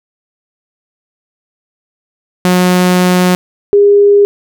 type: tone pair in turn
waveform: sawtooth / sine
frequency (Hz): 181 / 406.3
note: F#3 / G#4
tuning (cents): -38 / -38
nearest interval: octave + major second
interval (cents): 1400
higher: second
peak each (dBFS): -3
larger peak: neither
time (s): 2.45-3.35 / 3.73-4.25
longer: first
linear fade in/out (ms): 0
effects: none